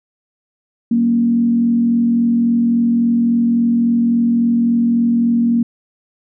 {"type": "tone with frequency modulation", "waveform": "sine", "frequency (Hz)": 234.6, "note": "A#3", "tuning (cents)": 11, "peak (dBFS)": -11, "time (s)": [0.91, 5.63], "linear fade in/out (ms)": 5, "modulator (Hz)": 43.6, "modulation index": 0.39, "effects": []}